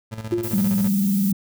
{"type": "tone with tremolo", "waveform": "30% pulse", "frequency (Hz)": 110.4, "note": "A2", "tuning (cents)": 6, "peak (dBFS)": -25, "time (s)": [0.11, 0.9], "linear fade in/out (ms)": 20, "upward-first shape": "square", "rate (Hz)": 15, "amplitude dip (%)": 65}
{"type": "tone with exponential decay", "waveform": "sine", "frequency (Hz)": 349.2, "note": "F4", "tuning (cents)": 0, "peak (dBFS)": -16, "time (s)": [0.32, 0.73], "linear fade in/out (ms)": 5, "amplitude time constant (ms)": 89}
{"type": "noise", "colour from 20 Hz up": "violet", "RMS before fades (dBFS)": -31, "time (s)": [0.43, 1.32], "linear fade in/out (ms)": 5}
{"type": "tone with vibrato", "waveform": "sine", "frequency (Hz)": 197.6, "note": "G3", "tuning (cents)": 14, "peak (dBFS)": -17, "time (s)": [0.53, 1.33], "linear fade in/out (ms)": 5, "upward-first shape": "sine", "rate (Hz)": 20, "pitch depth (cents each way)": 110}
{"effects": []}